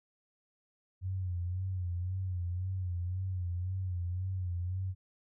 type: tone with vibrato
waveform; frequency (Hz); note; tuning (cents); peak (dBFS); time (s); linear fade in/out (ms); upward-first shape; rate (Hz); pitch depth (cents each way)
sine; 91; F#2; -28; -32; 1.01-4.95; 50; sine; 1.9; 70
effects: none